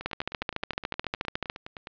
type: two click trains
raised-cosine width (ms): 0.3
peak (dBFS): -22 / -12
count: 19 / 21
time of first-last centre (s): 0.01-1.871 / 0.06-1.499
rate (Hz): 9.67 / 13.9
effects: resampled to 11025 Hz + 7-bit